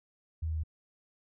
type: tone with pitch steps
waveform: sine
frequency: 80.2 / 79.37 / 78.55 Hz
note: E2 / D#2 / D#2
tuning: -47 / +35 / +17 cents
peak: -30 dBFS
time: 0.42-0.636 s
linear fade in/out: 10 ms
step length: 72 ms
effects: none